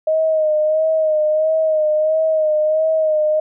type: tone with vibrato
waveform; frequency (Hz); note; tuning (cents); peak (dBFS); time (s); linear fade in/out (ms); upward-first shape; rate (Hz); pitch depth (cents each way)
sine; 624; D#5; +5; -13; 0.07-3.4; 5; sine; 1.5; 38
effects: none